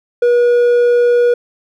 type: tone with hard clipping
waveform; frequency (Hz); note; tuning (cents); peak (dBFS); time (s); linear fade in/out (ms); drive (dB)
sine; 482.2; B4; -41; -9; 0.22-1.34; 5; 3
effects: none